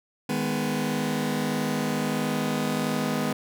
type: chord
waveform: sawtooth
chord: G# minor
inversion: second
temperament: just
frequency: 155.74 / 207.7 / 249.2 Hz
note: D#3 / G#3 / B3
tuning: +2 / 0 / +16 cents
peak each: -27 / -25 / -24 dBFS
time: 0.29-3.33 s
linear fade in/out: 5 ms
effects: none